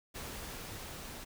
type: noise with level ramp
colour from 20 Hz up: pink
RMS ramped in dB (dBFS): -43 to -46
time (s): 0.14-1.25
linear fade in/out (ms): 20
effects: none

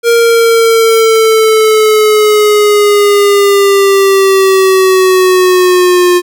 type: exponential sweep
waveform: square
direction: down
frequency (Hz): 468.8 to 354.8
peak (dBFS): -5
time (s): 0.03-6.22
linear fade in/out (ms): 50
effects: none

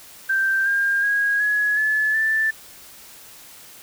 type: tone with pitch steps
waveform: sine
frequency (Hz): 1568 / 1605.6 / 1644.1 / 1683.5 / 1723.8 / 1765.1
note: G6 / G6 / G#6 / G#6 / A6 / A6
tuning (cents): 0 / +41 / -18 / +23 / -36 / +5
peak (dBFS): -17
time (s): 0.29-2.51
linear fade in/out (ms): 10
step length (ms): 370
effects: white hiss -44 dBFS RMS until 3.82 s

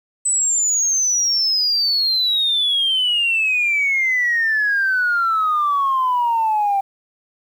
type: exponential sweep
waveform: sine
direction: down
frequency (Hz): 8080 to 780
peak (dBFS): -14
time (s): 0.25-6.81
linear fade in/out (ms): 10
effects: tanh soft clip ceiling -11 dBFS + 8-bit

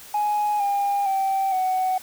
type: tone with pitch steps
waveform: sine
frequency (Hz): 835 / 804.7 / 775.5 / 747.3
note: G#5 / G5 / G5 / F#5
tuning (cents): +9 / +45 / -19 / +17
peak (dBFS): -18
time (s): 0.14-1.98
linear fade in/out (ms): 5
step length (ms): 460
effects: tanh soft clip ceiling -17 dBFS + white hiss -43 dBFS RMS until 2.02 s

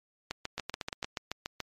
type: two click trains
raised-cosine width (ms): 0.2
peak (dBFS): -17 / -16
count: 5 / 10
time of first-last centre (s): 0.58-1.045 / 0.31-1.603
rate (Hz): 8.61 / 6.96
effects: MP3 64 kbps

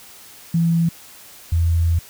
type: tone pair in turn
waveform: sine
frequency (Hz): 167.1 / 83.79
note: E3 / E2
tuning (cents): +24 / +29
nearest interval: octave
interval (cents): 1195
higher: first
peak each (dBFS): -14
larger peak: neither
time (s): 0.54-0.89 / 1.52-1.99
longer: second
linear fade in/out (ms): 5
effects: white hiss -43 dBFS RMS until 2.09 s

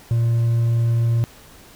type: tone with hard clipping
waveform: triangle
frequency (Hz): 116.54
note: A#2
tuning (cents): 0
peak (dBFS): -16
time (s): 0.11-1.24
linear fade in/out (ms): 0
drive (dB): 5
effects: pink hiss -46 dBFS RMS until 1.75 s

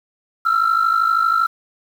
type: tone pair together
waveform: sine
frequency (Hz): 1318.5 / 1371.2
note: E6 / F6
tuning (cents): 0 / -32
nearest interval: minor second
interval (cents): 68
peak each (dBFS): -15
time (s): 0.45-1.47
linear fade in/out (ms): 10
effects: tanh soft clip ceiling -10 dBFS + 7-bit

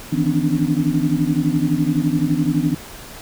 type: tone cluster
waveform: sine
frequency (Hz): 154.4 / 166.2 / 252.8 / 286.6 / 298.4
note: D#3 / E3 / B3 / D4 / D4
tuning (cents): -13 / +15 / +41 / -42 / +28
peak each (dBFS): -22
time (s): 0.12-2.75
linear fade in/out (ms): 10
effects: pink hiss -37 dBFS RMS until 3.21 s

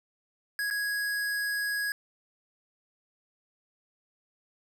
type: tone with dropouts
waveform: square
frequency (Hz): 1661.2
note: G#6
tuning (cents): 0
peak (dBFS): -29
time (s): 0.59-1.92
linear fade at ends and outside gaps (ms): 1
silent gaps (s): 0.702-0.709
effects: none

